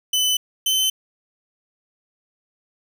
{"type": "tone pair in turn", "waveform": "sawtooth", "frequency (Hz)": [3015, 3061], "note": ["F#7", "G7"], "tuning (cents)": [32, -42], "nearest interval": "unison", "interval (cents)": 26, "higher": "second", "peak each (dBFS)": -14, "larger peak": "neither", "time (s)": [[0.13, 0.37], [0.66, 0.9]], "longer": "neither", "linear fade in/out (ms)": 5, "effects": []}